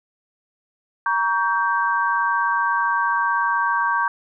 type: chord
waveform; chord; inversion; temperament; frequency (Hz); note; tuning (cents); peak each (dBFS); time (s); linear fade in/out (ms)
sine; G diminished; first; just; 940.8 / 1128.9 / 1568; Bb5 / Db6 / G6; +16 / +31 / 0; -22; 1.06-4.08; 2
effects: none